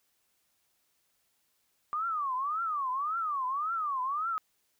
sine tone with vibrato, 1174.7 Hz, D6, in tune, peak -29 dBFS, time 1.93-4.38 s, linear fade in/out 0 ms, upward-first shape triangle, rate 1.8 Hz, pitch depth 290 cents each way, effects white hiss -74 dBFS RMS until 4.79 s

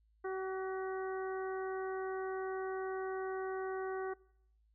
harmonic tone with a mistuned harmonic, 379.8 Hz, F#4, 45 cents sharp, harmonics 1 / 2 / 3 / 4 / 5, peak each -37 / -45 / -47 / -48 / -53 dBFS, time 0.24-4.14 s, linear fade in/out 10 ms, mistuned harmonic 4, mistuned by -26 cents, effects noise-tail reverb RT60 0.7 s tail -23 dB re dry + added 54 Hz sine -68 dBFS peak until 4.74 s

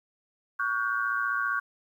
sine tone cluster, 1127 / 1441 / 1556 Hz, C#6 / F#6 / G6, +28 / -46 / -13 cents, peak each -30 dBFS, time 0.59-1.6 s, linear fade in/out 10 ms, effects 10-bit

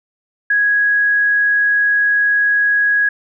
sine tone, 1661.2 Hz, G#6, in tune, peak -11 dBFS, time 0.5-3.09 s, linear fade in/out 5 ms, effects none

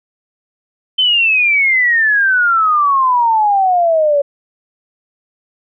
sine exponential sweep, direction down, 3093 to 560 Hz, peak -9 dBFS, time 0.98-4.22 s, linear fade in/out 10 ms, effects none

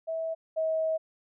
sine tone pair in turn, 650 / 639.2 Hz, E5 / D#5, -24 / +47 cents, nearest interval unison, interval 29 cents, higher first, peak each -29 / -25 dBFS, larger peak second, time 0.07-0.35 / 0.56-0.98 s, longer second, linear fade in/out 20 ms, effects none

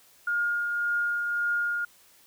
sine tone with tremolo, 1420 Hz, F6, 28 cents sharp, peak -23 dBFS, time 0.27-1.85 s, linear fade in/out 5 ms, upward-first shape triangle, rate 1.8 Hz, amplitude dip 35%, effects white hiss -58 dBFS RMS until 2.26 s

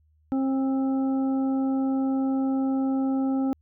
harmonic tone with a mistuned harmonic, 267.2 Hz, C4, 36 cents sharp, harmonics 1 / 2 / 3 / 5, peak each -22 / -36 / -36 / -45 dBFS, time 0.32-3.53 s, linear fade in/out 0 ms, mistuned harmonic 5, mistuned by -27 cents, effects added 77 Hz sine -60 dBFS peak until 3.61 s

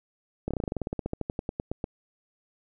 slowing click train, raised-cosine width 2 ms, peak -16 dBFS, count 22, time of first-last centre 0.48-1.841 s, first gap 27 ms, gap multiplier 1.08, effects none

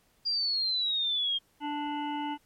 sine exponential sweep, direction down, 4820 to 3200 Hz, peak -26 dBFS, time 0.25-1.39 s, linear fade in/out 20 ms
harmonic tone, 293.7 Hz, D4, in tune, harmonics 1 / 3 / 5 / 7 / 9 / 10, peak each -34 / -33 / -47 / -47 / -52 / -44 dBFS, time 1.6-2.38 s, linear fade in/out 50 ms
effects pink hiss -67 dBFS RMS until 2.45 s + MP3 64 kbps

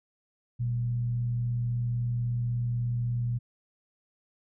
sine tone with frequency modulation, 120.2 Hz, B2, 46 cents flat, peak -26 dBFS, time 0.59-3.39 s, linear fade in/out 20 ms, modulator 76.4 Hz, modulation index 0.24, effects none

